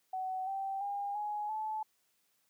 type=tone with pitch steps; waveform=sine; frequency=751 / 778.4 / 806.8 / 836.2 / 866.7 Hz; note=F#5 / G5 / G5 / G#5 / A5; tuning=+26 / -12 / +50 / +12 / -26 cents; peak=-34 dBFS; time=0.13-1.83 s; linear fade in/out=5 ms; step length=340 ms; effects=white hiss -75 dBFS RMS until 2.49 s + high-pass 100 Hz 12 dB/octave